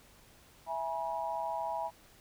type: chord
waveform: sine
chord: E major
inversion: none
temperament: equal with one note detuned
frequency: 659.3 / 830.6 / 964.1 Hz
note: E5 / G#5 / B5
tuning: 0 / 0 / -42 cents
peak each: -38 / -37 / -37 dBFS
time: 0.66-1.91 s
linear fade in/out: 50 ms
effects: pink hiss -60 dBFS RMS until 2.2 s